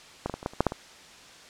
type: clicks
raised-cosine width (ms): 1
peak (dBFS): -14 / -18 / -18 / -25 / -13 / -30 / -6 / -7 / -18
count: 9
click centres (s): 0.26 / 0.297 / 0.34 / 0.429 / 0.461 / 0.535 / 0.606 / 0.667 / 0.721
effects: white hiss -49 dBFS RMS until 1.49 s + low-pass 6000 Hz 12 dB/octave